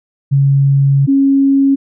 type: tone pair in turn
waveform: sine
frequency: 138.59 / 274.3 Hz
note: C#3 / C#4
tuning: 0 / -18 cents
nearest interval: octave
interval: 1182 cents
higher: second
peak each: -7 dBFS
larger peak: neither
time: 0.31-1.07 / 1.07-1.76 s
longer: first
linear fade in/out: 20 ms
effects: none